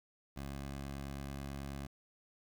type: tone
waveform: 15% pulse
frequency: 69.2 Hz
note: C#2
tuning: 2 cents flat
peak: -35 dBFS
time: 0.36-1.87 s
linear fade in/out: 10 ms
effects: 11-bit